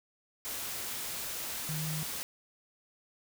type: tone in noise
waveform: sine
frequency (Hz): 155.56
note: D#3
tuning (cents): 0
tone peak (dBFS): -34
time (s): 1.69-2.03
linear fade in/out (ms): 0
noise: white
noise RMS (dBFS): -38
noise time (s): 0.45-2.23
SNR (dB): +1
effects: none